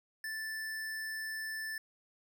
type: tone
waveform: square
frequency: 1760 Hz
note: A6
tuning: in tune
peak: -38 dBFS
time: 0.24-1.78 s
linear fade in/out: 2 ms
effects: none